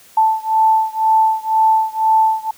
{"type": "beating tone pair", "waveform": "sine", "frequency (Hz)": [880, 882], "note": ["A5", "A5"], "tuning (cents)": [0, 4], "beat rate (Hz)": 2, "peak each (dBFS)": [-14, -15], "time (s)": [0.17, 2.51], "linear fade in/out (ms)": 5, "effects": ["white hiss -46 dBFS RMS until 2.57 s"]}